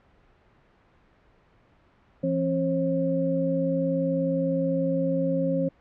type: tone cluster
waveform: sine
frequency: 169.5 / 269 / 538 Hz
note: E3 / C4 / C5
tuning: +49 / +48 / +48 cents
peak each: -27 / -27 / -26 dBFS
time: 2.23-5.69 s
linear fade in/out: 10 ms
effects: pink hiss -60 dBFS RMS until 5.8 s + low-pass 2000 Hz 12 dB/octave